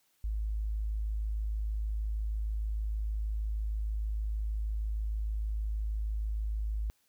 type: tone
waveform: sine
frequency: 53.2 Hz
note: G#1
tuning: 42 cents sharp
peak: -30 dBFS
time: 0.24-6.9 s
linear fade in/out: 0 ms
effects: white hiss -72 dBFS RMS until 7.08 s